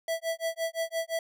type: tone with tremolo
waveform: square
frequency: 658 Hz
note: E5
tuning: 3 cents flat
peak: -27 dBFS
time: 0.08-1.19 s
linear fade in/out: 2 ms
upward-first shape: sine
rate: 5.8 Hz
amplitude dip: 100%
effects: none